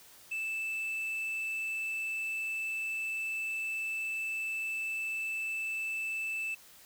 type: tone with quantisation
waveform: triangle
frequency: 2637 Hz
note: E7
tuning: in tune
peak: -31 dBFS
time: 0.31-6.55 s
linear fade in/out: 10 ms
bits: 10
effects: white hiss -56 dBFS RMS until 6.85 s